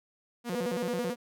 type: tone with vibrato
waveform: sawtooth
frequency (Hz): 206.7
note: G#3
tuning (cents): -8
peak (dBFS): -28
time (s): 0.44-1.16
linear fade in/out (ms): 50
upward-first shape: square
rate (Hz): 9.1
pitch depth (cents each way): 250
type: tone with tremolo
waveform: sine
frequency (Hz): 493.9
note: B4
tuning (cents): 0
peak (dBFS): -31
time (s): 0.52-1.14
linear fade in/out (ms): 10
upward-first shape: triangle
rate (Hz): 15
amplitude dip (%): 25
effects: none